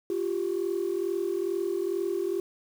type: tone pair together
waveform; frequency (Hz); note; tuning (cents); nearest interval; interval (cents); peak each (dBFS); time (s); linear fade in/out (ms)
sine; 349.2 / 391.5; F4 / G4; 0 / -2; major second; 198; -28; 0.1-2.4; 2
effects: tanh soft clip ceiling -21 dBFS + 8-bit